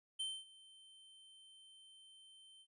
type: tone with ADSR envelope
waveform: square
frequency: 3100 Hz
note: G7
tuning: 20 cents flat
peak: -38 dBFS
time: 0.19-2.67 s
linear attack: 13 ms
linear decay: 240 ms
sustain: -22 dB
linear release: 60 ms
effects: resampled to 24000 Hz